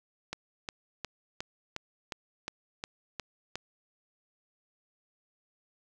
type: click train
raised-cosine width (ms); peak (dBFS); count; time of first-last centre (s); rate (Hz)
0.2; -18; 10; 0.33-3.556; 2.79
effects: none